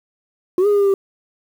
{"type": "exponential two-way sweep", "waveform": "sine", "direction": "up then down", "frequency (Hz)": [350, 416.7, 388.1], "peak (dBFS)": -9, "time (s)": [0.58, 0.94], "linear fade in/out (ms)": 2, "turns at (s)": 0.67, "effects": ["tanh soft clip ceiling -11 dBFS", "7-bit"]}